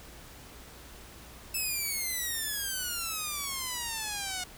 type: exponential sweep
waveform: 5% pulse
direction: down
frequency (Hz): 2637 to 723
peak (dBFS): -21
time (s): 1.54-4.44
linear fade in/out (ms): 5
effects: added 60 Hz sine -54 dBFS peak until 4.57 s + pink hiss -50 dBFS RMS until 4.57 s